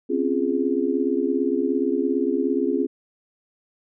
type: chord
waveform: sine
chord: Db major seventh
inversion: third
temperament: just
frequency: 259.9 / 277.2 / 346.5 / 415.8 Hz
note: C4 / Db4 / F4 / Ab4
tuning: -11 / 0 / -14 / +2 cents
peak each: -25 dBFS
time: 0.09-2.87 s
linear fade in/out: 20 ms
effects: none